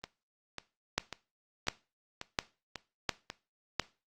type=two click trains; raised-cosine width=0.2 ms; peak=-21 / -10 dBFS; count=7 / 5; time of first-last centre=0.04-3.301 / 0.98-3.797 s; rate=1.84 / 1.42 Hz; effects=noise-tail reverb RT60 0.3 s tail -18 dB re dry + Opus 32 kbps